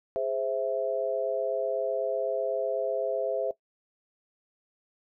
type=chord; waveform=sine; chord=Ab augmented; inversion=none; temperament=equal; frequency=415.3 / 523.3 / 659.3 Hz; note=Ab4 / C5 / E5; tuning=0 / 0 / 0 cents; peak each=-33 / -30 / -29 dBFS; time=0.16-3.51 s; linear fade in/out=0 ms; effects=noise-tail reverb RT60 0.1 s tail -18 dB re dry